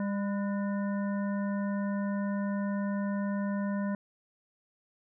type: harmonic tone with a mistuned harmonic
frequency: 200.5 Hz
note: G3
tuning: 39 cents sharp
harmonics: 1 / 3 / 5 / 7 / 9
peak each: -29 / -39 / -43 / -46 / -48 dBFS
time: 0-3.95 s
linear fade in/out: 2 ms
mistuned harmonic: 7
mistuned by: +80 cents
effects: none